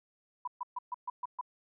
sine tone bursts, 987.8 Hz, B5, in tune, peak -33 dBFS, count 7, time 0.45-1.412 s, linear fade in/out 5 ms, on 26 ms, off 130 ms, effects none

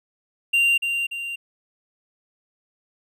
triangle tone with echo, 2775 Hz, F7, 12 cents flat, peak -14 dBFS, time 0.53-0.78 s, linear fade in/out 10 ms, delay 290 ms, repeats 2, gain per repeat -6 dB, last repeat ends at 1.36 s, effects none

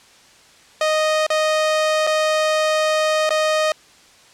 sawtooth tone with dropouts, 621 Hz, D#5, 3 cents flat, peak -12 dBFS, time 0.81-3.72 s, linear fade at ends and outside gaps 2 ms, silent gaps 1.266-1.302 / 2.068-2.072 / 3.293-3.305 s, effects white hiss -49 dBFS RMS until 4.33 s + low-pass 7000 Hz 12 dB/octave

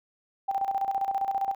sine tone with tremolo, 784 Hz, G5, in tune, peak -23 dBFS, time 0.48-1.55 s, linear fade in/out 10 ms, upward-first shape square, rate 15 Hz, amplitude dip 65%, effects none

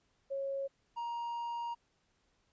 sine / triangle tone pair in turn, 548 / 940.9 Hz, C#5 / A#5, -20 / +16 cents, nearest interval major sixth, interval 936 cents, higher second, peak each -34 / -34 dBFS, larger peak neither, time 0.3-0.68 / 0.96-1.75 s, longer second, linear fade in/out 20 ms, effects pink hiss -75 dBFS RMS until 2.52 s + resampled to 16000 Hz

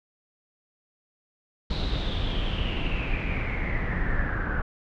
brown noise with low-pass filter sweep, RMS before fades -27 dBFS, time 1.7-4.62 s, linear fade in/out 5 ms, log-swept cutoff 4100 to 1500 Hz, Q 8.6, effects none

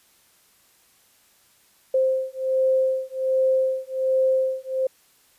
sine beating tone pair, 523.3 / 524.6 Hz, C5 / C5, 0 / +4 cents, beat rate 1.3 Hz, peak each -22 dBFS, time 1.94-4.87 s, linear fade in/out 5 ms, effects white hiss -59 dBFS RMS until 5.38 s + resampled to 32000 Hz

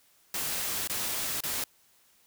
white noise with dropouts, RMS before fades -32 dBFS, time 0.34-1.64 s, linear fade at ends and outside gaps 2 ms, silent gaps 0.875-0.897 / 1.406-1.436 s, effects white hiss -64 dBFS RMS until 2.26 s

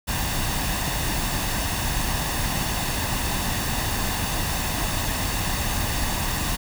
pink noise with comb filter, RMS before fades -25 dBFS, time 0.07-6.57 s, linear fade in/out 20 ms, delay 1.1 ms, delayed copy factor +0.5, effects none

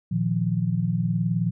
sine chord, Bb suspended fourth, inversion none, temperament equal, 116.54 / 155.56 / 174.61 Hz, Bb2 / Eb3 / F3, 0 / 0 / 0 cents, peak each -26 / -27 / -24 dBFS, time 0.11-1.51 s, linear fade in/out 10 ms, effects none

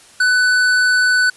triangle tone with hard clipping, 1496 Hz, F#6, 19 cents sharp, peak -13 dBFS, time 0.2-1.3 s, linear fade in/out 5 ms, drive 15 dB, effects white hiss -45 dBFS RMS until 1.36 s + resampled to 24000 Hz

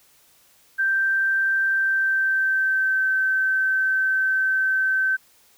sine tone with pitch glide, 1568 to 1542 Hz, G6 to G6, 0 to -29 cents, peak -18 dBFS, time 0.78-5.17 s, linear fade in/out 20 ms, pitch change -29 cents, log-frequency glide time 1.72-3.09 s, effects white hiss -57 dBFS RMS until 5.57 s

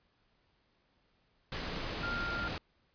sine tone in noise, 1396 Hz, F6, 1 cent flat, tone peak -35 dBFS, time 2.03-2.48 s, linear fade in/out 2 ms, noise pink, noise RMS -38 dBFS, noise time 1.52-2.58 s, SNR 0 dB, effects pink hiss -73 dBFS RMS until 2.94 s + resampled to 11025 Hz

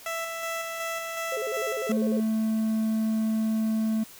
15% pulse tone with tremolo, 662 Hz, E5, 7 cents sharp, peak -23 dBFS, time 0.06-1.92 s, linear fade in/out 2 ms, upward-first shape square, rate 2.7 Hz, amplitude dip 30%
sine tone with vibrato, 474.1 Hz, A#4, 29 cents sharp, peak -29 dBFS, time 1.32-2.2 s, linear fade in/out 2 ms, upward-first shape square, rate 10 Hz, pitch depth 180 cents each way
triangle tone, 220 Hz, A3, in tune, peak -21 dBFS, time 1.89-4.04 s, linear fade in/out 10 ms
effects white hiss -48 dBFS RMS until 4.19 s

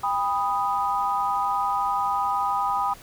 sine chord, G augmented, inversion none, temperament equal with one note detuned, 800.9 / 987.8 / 1244.5 Hz, G5 / B5 / D#6, +37 / 0 / 0 cents, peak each -26 dBFS, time 0.03-2.94 s, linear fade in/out 10 ms, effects pink hiss -47 dBFS RMS until 3.02 s

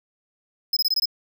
square tone bursts, 5100 Hz, D#8, 42 cents sharp, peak -19 dBFS, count 6, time 0.73-1.057 s, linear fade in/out 5 ms, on 37 ms, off 21 ms, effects 9-bit

